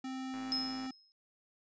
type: tone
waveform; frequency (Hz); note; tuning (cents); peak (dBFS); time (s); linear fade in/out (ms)
square; 261.6; C4; 0; -39; 0.04-0.91; 5
type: click train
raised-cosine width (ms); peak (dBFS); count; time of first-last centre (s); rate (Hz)
0.5; -36; 58; 0.34-0.863; 109
type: tone with exponential decay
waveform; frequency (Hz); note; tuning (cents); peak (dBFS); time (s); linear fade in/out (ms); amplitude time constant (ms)
sine; 5150; E8; -41; -29; 0.52-1.12; 0; 130
effects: resampled to 16000 Hz